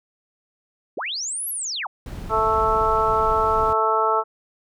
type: linear two-way sweep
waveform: sine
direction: up then down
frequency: 211.7 to 11740 to 630 Hz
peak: -25 dBFS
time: 0.97-1.87 s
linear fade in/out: 5 ms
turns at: 1.49 s
type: noise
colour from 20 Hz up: brown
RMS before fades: -31 dBFS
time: 2.06-3.73 s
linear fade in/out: 2 ms
type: harmonic tone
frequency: 220 Hz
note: A3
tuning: in tune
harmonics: 2 / 3 / 4 / 5 / 6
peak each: -24 / -26 / -23 / -25 / -21 dBFS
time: 2.29-4.24 s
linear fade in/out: 50 ms
effects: none